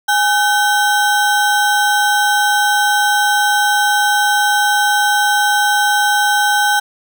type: ring-modulated tone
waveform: square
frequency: 1174 Hz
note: D6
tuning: 1 cent flat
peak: -9 dBFS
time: 0.08-6.8 s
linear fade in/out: 10 ms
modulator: 348 Hz
effects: none